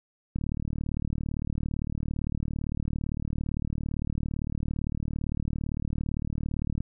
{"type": "click train", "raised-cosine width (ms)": 5, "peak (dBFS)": -18, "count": 244, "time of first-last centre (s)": [0.36, 6.806], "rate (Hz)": 37.7, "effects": []}